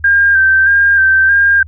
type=tone with vibrato; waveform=sine; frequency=1583 Hz; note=G6; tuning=17 cents sharp; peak=-6 dBFS; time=0.04-1.63 s; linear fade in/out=5 ms; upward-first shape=square; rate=1.6 Hz; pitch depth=28 cents each way; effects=added 79 Hz sine -30 dBFS peak until 1.67 s